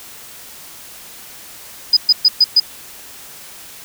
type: tone bursts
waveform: sine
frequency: 4978 Hz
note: D#8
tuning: in tune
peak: -6 dBFS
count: 5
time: 1.93-2.6 s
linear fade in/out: 5 ms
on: 38 ms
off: 120 ms
effects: white hiss -37 dBFS RMS until 3.84 s